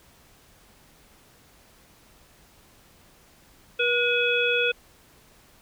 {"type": "harmonic tone with a mistuned harmonic", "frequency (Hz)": 482.7, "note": "B4", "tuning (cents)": -40, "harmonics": [1, 3, 5, 7], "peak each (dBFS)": [-25, -27, -24, -29], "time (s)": [3.79, 4.72], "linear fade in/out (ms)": 10, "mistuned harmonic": 5, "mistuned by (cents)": 85, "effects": ["pink hiss -56 dBFS RMS until 5.61 s"]}